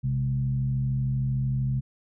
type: tone with frequency modulation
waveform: sine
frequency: 130.81 Hz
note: C3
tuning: in tune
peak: -23 dBFS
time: 0.03-1.81 s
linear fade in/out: 20 ms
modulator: 73.1 Hz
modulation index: 0.52
effects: none